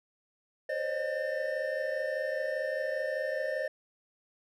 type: tone cluster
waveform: triangle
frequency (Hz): 514 / 539 / 612 / 1799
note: C5 / C#5 / D#5 / A6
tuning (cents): -31 / -49 / -29 / +38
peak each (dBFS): -37 / -33 / -32 / -36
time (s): 0.69-3.68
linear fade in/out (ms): 5
effects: none